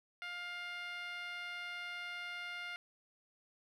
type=tone with band-pass filter; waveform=10% pulse; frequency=705 Hz; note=F5; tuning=16 cents sharp; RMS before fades=-44 dBFS; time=0.22-2.76 s; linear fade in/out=0 ms; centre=1800 Hz; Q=1.6; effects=none